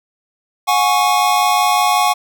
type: chord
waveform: square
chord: F# suspended second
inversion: none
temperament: equal with one note detuned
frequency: 725.2 / 830.6 / 1108.7 Hz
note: F#5 / G#5 / C#6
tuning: -35 / 0 / 0 cents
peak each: -17 dBFS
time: 0.67-2.14 s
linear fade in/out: 20 ms
effects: none